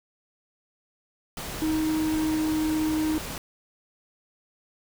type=noise; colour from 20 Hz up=pink; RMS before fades=-35 dBFS; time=1.37-3.38 s; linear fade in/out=2 ms
type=tone with pitch glide; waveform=triangle; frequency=313.3 to 311.5 Hz; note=D#4 to D#4; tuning=+12 to +2 cents; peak=-21 dBFS; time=1.62-3.18 s; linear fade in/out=0 ms; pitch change=-10 cents; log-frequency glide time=1.84-2.61 s
effects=none